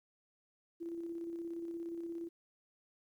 sine tone with tremolo, 336.9 Hz, E4, 38 cents sharp, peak -38 dBFS, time 0.8-2.29 s, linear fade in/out 20 ms, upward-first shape square, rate 17 Hz, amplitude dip 30%, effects 12-bit

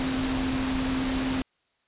sine tone in noise, 261.6 Hz, C4, in tune, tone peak -26 dBFS, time 0-1.42 s, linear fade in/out 0 ms, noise pink, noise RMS -31 dBFS, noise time 0-1.42 s, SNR +2 dB, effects white hiss -71 dBFS RMS until 1.87 s + resampled to 8000 Hz

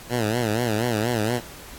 10% pulse tone with vibrato, 114 Hz, A#2, 38 cents flat, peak -13 dBFS, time 0.09-1.41 s, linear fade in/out 50 ms, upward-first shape sine, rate 4.2 Hz, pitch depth 140 cents each way, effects pink hiss -42 dBFS RMS until 1.78 s + AAC 64 kbps

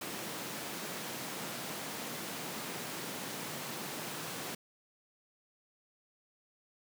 pink high-pass noise, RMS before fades -41 dBFS, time 0.01-4.55 s, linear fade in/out 5 ms, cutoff 150 Hz, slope 24 dB/octave, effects none

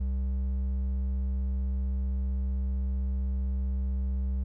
sine tone with hard clipping, 65.4 Hz, C2, in tune, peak -28 dBFS, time 0-4.44 s, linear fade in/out 10 ms, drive 5 dB, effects none

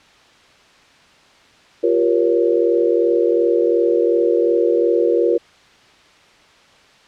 sine chord, G half-diminished seventh, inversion third, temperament equal with one note detuned, 349.2 / 392 / 474.6 / 554.4 Hz, F4 / G4 / Bb4 / Db5, 0 / 0 / +31 / 0 cents, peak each -17 / -22 / -16 / -22 dBFS, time 1.83-5.38 s, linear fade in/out 10 ms, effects white hiss -49 dBFS RMS until 7.07 s + low-pass 4000 Hz 12 dB/octave

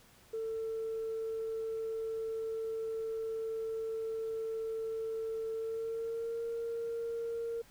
sine tone with pitch glide, 446.8 to 462.8 Hz, A4 to A#4, +27 to -13 cents, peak -33 dBFS, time 0.33-7.62 s, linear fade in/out 10 ms, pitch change +60 cents, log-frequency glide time 5.53-6.42 s, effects tanh soft clip ceiling -31 dBFS + pink hiss -61 dBFS RMS until 7.7 s

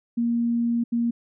sine tone bursts at uneven times, 235 Hz, A#3, 14 cents sharp, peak -20 dBFS, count 2, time 0.17-0.84 / 0.92-1.11 s, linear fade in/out 10 ms, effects none

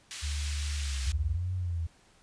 white band-pass noise, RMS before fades -41 dBFS, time 0.11-1.12 s, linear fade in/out 0 ms, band 1800 to 6700 Hz, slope 12 dB/octave
sine tone with pitch glide, 73.2 to 63.72 Hz, D2 to C2, -5 to -45 cents, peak -30 dBFS, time 0.22-1.37 s, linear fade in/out 20 ms, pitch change -240 cents, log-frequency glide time 0.78-1.12 s
sine exponential two-way sweep, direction up then down, 77.2 to 92.8 to 80.6 Hz, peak -29 dBFS, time 1.06-1.87 s, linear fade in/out 10 ms, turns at 1.54 s
effects pink hiss -62 dBFS RMS until 2.22 s + resampled to 22050 Hz

